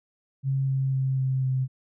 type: tone with pitch steps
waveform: sine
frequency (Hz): 135.2 / 134.03 / 132.88 / 131.73 / 130.59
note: C#3 / C3 / C3 / C3 / C3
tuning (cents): -43 / +42 / +27 / +12 / -3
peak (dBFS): -22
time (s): 0.43-1.68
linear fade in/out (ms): 50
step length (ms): 250
effects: none